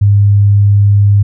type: tone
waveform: sine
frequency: 101.5 Hz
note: G#2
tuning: 39 cents flat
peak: -4 dBFS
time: 0.01-1.23 s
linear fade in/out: 10 ms
effects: none